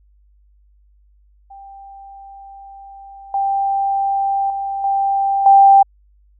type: tone with level steps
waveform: sine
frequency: 788 Hz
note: G5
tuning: 9 cents sharp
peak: -35 / -15 / -20 / -14 / -5 dBFS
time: 1.5-5.83 s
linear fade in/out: 10 ms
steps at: 3.34 / 4.5 / 4.84 / 5.46 s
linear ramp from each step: 2 ms
effects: added 50 Hz sine -50 dBFS peak until 6.39 s